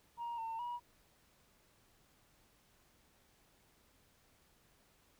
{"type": "tone with pitch steps", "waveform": "sine", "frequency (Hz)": [942, 904, 963], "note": ["A#5", "A5", "B5"], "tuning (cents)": [18, 47, -44], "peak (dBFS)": -37, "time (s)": [0.17, 0.8], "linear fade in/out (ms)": 50, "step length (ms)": 210, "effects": ["tanh soft clip ceiling -37 dBFS", "pink hiss -70 dBFS RMS until 5.19 s"]}